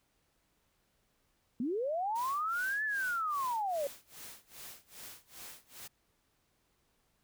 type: linear two-way sweep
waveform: sine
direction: up then down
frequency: 220 to 1759 to 540 Hz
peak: -31 dBFS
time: 1.6-3.87 s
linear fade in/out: 2 ms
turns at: 2.84 s
type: noise with tremolo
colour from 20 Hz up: white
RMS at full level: -47 dBFS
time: 2.15-5.88 s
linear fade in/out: 10 ms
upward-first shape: sine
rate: 2.5 Hz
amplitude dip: 95%
effects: pink hiss -75 dBFS RMS until 7.23 s